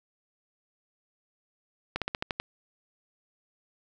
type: slowing click train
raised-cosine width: 0.3 ms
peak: -13 dBFS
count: 7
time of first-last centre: 1.96-2.4 s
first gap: 57 ms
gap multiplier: 1.1
effects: none